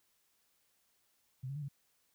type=tone with pitch steps; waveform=sine; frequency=129.4 / 138.6 / 149.4 / 139.8 Hz; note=C3 / C#3 / D3 / C#3; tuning=-19 / 0 / +30 / +15 cents; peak=-38 dBFS; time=1.43-1.686 s; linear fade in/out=10 ms; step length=64 ms; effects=white hiss -75 dBFS RMS until 2.14 s